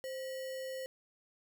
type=tone with sample-and-hold; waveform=sine; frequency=524 Hz; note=C5; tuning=2 cents sharp; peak=-38 dBFS; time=0.04-0.86 s; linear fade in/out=0 ms; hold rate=2450 Hz; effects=none